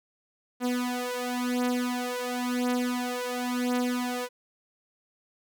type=beating tone pair; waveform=sawtooth; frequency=246.9 / 247.85 Hz; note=B3 / B3; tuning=0 / +6 cents; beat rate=0.95 Hz; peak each=-26 dBFS; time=0.6-4.29 s; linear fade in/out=50 ms; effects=none